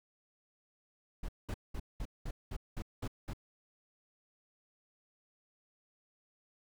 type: noise bursts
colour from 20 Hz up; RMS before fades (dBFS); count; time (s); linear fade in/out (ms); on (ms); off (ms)
brown; -38; 9; 1.23-3.334; 5; 56; 200
effects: none